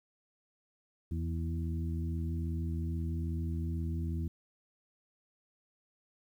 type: harmonic tone with a mistuned harmonic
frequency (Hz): 82.41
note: E2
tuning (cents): 0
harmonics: 1 / 2 / 3 / 4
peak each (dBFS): -33 / -39 / -43 / -45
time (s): 1.11-4.28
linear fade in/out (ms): 5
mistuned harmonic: 3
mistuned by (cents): -26
effects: 11-bit